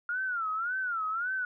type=tone with vibrato; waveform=sine; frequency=1396.9 Hz; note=F6; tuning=in tune; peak=-29 dBFS; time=0.09-1.45 s; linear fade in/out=2 ms; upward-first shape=sine; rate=1.8 Hz; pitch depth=170 cents each way; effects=none